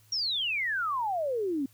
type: exponential sweep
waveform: sine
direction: down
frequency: 5700 to 259.7 Hz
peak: -27 dBFS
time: 0.12-1.66 s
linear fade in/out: 5 ms
effects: added 107 Hz sine -60 dBFS peak until 1.73 s + white hiss -63 dBFS RMS until 1.73 s